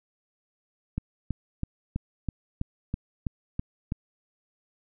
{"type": "click train", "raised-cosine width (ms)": 5, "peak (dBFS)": -16, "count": 10, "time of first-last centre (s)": [0.98, 3.921], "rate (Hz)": 3.06, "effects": []}